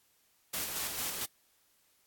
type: noise with tremolo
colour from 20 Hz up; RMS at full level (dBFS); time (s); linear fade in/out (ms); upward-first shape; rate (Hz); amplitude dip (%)
white; -35; 0.53-1.26; 10; square; 4.4; 35
effects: white hiss -70 dBFS RMS until 2.06 s + AAC 64 kbps